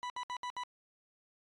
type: tone bursts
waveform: 40% pulse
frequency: 987.8 Hz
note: B5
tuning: in tune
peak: -36 dBFS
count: 5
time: 0.03-0.635 s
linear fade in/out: 0 ms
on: 69 ms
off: 65 ms
effects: low-pass 5000 Hz 12 dB/octave + AAC 32 kbps